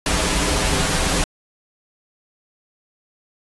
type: noise with comb filter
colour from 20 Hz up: pink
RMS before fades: -19 dBFS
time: 0.06-1.24 s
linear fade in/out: 2 ms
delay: 8.6 ms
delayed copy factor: -0.7
effects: resampled to 24000 Hz